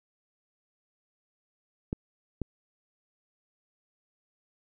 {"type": "clicks", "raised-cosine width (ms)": 3, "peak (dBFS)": [-17, -18], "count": 2, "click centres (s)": [1.929, 2.417], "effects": []}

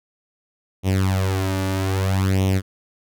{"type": "tone with flanger", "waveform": "sawtooth", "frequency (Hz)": 95.4, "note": "G2", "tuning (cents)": -47, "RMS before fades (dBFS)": -20, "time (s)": [0.83, 2.62], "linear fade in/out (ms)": 50, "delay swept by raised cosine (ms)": [0.32, 3.42], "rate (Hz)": 0.62, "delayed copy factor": 0.8, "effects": []}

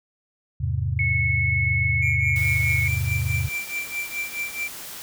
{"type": "chord", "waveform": "sine", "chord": "E augmented", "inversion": "none", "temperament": "equal", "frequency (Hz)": [82.41, 103.83, 130.81], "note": ["E2", "G#2", "B#2"], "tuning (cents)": [0, 0, 0], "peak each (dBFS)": -26, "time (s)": [0.6, 3.49], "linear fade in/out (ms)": 10}
{"type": "tone with vibrato", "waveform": "sine", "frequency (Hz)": 2196, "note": "C#7", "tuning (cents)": -17, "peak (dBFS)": -21, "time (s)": [0.99, 2.88], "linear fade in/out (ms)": 2, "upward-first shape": "sine", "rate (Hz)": 19, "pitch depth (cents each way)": 8}
{"type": "tone with tremolo", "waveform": "triangle", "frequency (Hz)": 2349, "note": "D7", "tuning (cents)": 0, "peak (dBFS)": -22, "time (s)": [2.02, 4.68], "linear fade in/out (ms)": 5, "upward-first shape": "triangle", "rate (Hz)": 4.7, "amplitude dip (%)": 95}
{"type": "noise", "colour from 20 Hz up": "white", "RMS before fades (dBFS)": -37, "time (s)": [2.36, 5.02], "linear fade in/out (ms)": 0}
{"effects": []}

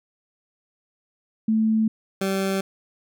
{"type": "tone pair in turn", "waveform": ["sine", "20% pulse"], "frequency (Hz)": [220, 193.32], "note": ["A3", "G3"], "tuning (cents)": [0, -24], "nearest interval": "major second", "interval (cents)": 224, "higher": "first", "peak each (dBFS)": -17, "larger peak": "neither", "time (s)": [[1.48, 1.88], [2.21, 2.61]], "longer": "neither", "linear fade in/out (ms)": 5, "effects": []}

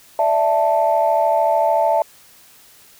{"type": "chord", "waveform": "sine", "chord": "D suspended second", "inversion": "none", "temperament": "just", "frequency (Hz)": [587.3, 660.7, 881], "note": ["D5", "E5", "A5"], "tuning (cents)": [0, 4, 2], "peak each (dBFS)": [-20, -16, -17], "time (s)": [0.19, 2.02], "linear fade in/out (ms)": 2, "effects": ["tanh soft clip ceiling -5 dBFS", "white hiss -48 dBFS RMS until 2.99 s"]}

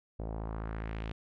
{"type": "tone with low-pass filter sweep", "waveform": "sawtooth", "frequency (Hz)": 54.7, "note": "A1", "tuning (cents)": -9, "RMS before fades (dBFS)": -38, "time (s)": [0.19, 1.12], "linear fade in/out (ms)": 5, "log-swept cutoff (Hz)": [600, 3300], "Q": 1.7, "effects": []}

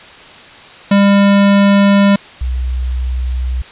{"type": "tone pair in turn", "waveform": ["square", "sine"], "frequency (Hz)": [200, 63], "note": ["G3", "B1"], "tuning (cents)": [35, 35], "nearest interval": "octave + minor sixth", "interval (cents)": 2000, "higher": "first", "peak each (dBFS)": [-7, -14], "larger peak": "first", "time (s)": [[0.91, 2.16], [2.41, 3.62]], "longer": "first", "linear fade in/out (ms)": 5, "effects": ["white hiss -36 dBFS RMS until 3.71 s", "resampled to 8000 Hz"]}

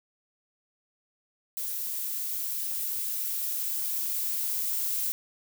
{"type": "noise with level ramp", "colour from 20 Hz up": "violet", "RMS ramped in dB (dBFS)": [-33, -29], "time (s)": [1.57, 5.12], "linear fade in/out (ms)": 0, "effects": []}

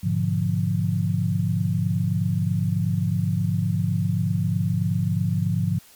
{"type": "chord", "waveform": "sine", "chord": "G# diminished seventh", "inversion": "none", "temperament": "equal", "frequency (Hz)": [103.83, 123.47, 146.83, 174.61], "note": ["G#2", "B2", "D3", "F3"], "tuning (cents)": [0, 0, 0, 0], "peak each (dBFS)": [-24, -29, -26, -24], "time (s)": [0.03, 5.79], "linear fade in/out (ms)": 10, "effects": ["white hiss -51 dBFS RMS until 5.95 s", "MP3 96 kbps"]}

